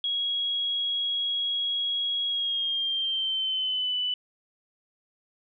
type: tone with pitch glide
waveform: sine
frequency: 3312 to 2985 Hz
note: G#7 to F#7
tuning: -5 to +15 cents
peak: -25 dBFS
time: 0.04-4.14 s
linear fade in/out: 2 ms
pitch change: -180 cents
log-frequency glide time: 2.28-3.96 s
effects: none